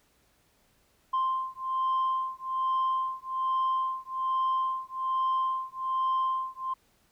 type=beating tone pair; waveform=sine; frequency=1046.5 / 1047.7 Hz; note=C6 / C6; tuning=0 / +2 cents; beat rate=1.2 Hz; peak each=-28 dBFS; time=1.13-6.74 s; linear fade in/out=10 ms; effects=tanh soft clip ceiling -22 dBFS + pink hiss -67 dBFS RMS until 7.11 s